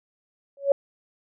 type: tone with exponential growth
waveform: sine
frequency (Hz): 558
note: C#5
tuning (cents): +11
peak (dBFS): -11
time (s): 0.57-0.72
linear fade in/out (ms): 2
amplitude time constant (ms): 32
effects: none